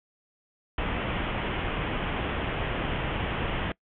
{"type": "low-pass noise", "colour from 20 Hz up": "pink", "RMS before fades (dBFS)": -30, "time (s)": [0.78, 3.72], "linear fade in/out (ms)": 2, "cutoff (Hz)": 3300, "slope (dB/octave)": 96, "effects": ["noise-tail reverb RT60 0.1 s tail -24 dB re dry"]}